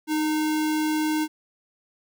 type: tone with sample-and-hold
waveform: sine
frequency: 309.5 Hz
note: D#4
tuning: 9 cents flat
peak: -21 dBFS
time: 0.07-1.28 s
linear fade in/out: 50 ms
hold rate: 1225 Hz
effects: none